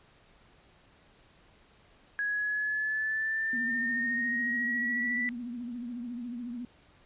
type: exponential sweep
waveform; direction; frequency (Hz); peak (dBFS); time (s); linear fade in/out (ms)
sine; up; 1661.2 to 1975.5; -28; 2.19-5.29; 0
type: tone with vibrato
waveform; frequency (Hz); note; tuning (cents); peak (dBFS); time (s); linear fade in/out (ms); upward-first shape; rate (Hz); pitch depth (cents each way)
sine; 240.8; B3; -44; -35; 3.53-6.65; 2; triangle; 14; 86
effects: pink hiss -61 dBFS RMS until 7.05 s + resampled to 8000 Hz